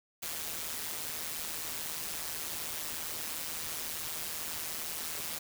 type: noise with amplitude modulation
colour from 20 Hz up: white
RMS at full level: -35 dBFS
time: 0.22-5.39 s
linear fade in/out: 10 ms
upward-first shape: sine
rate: 158 Hz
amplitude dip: 70%
effects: none